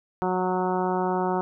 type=harmonic tone with a mistuned harmonic; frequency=183.8 Hz; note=F#3; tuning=11 cents flat; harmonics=1 / 2 / 3 / 4 / 5 / 6 / 7 / 8; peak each=-29 / -27 / -34 / -29 / -29 / -37 / -36 / -42 dBFS; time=0.22-1.41 s; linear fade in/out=0 ms; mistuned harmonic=1; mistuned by=-16 cents; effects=none